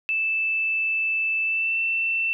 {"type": "tone with pitch glide", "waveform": "sine", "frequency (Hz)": [2637, 2678], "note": ["E7", "E7"], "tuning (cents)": [0, 27], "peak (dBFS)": -21, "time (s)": [0.09, 2.33], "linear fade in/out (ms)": 0, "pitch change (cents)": 27, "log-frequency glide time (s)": [1.43, 1.79], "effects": []}